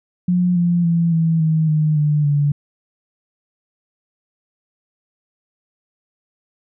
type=tone with pitch steps; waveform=sine; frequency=178.7 / 173.41 / 168.28 / 163.3 / 158.47 / 153.78 / 149.23 / 144.81 Hz; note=F3 / F3 / E3 / E3 / D#3 / D#3 / D3 / D3; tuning=+40 / -12 / +36 / -16 / +32 / -20 / +28 / -24 cents; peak=-13 dBFS; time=0.28-2.52 s; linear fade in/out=5 ms; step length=280 ms; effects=none